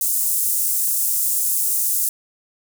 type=high-pass noise; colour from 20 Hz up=pink; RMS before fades=-20 dBFS; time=0.01-2.09 s; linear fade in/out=2 ms; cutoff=8200 Hz; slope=24 dB/octave; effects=none